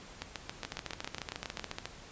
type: two click trains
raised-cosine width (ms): 0.2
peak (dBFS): -19 / -19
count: 18 / 11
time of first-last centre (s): 0.65-1.856 / 0.22-1.596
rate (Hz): 14.1 / 7.27
effects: pink hiss -51 dBFS RMS until 2.11 s + resampled to 16000 Hz